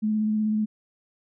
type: tone with vibrato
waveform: sine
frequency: 214.7 Hz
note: A3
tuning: 42 cents flat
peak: -21 dBFS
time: 0.02-0.66 s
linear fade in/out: 20 ms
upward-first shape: square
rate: 16 Hz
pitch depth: 14 cents each way
effects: none